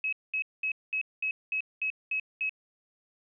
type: tone bursts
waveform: sine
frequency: 2565 Hz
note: E7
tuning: 48 cents flat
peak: -27 dBFS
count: 9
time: 0.04-2.494 s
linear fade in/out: 2 ms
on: 86 ms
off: 210 ms
effects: none